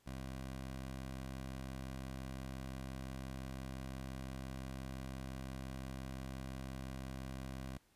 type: tone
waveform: 15% pulse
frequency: 65.8 Hz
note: C2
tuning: 10 cents sharp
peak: -37 dBFS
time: 0.06-7.78 s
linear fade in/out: 10 ms
effects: pink hiss -72 dBFS RMS until 7.95 s + resampled to 32000 Hz